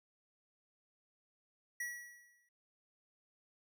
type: tone with exponential decay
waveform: square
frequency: 1931 Hz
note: B6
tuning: 39 cents flat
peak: -37 dBFS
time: 1.8-2.49 s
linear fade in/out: 5 ms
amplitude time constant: 150 ms
effects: none